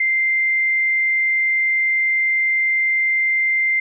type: tone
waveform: sine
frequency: 2090 Hz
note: C7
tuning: 2 cents flat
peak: -15 dBFS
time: 0-3.8 s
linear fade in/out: 5 ms
effects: none